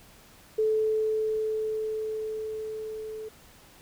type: tone with level ramp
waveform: sine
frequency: 435.1 Hz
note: A4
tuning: 19 cents flat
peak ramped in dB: -21 to -35 dBFS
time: 0.58-3.29 s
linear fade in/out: 10 ms
effects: pink hiss -54 dBFS RMS until 3.81 s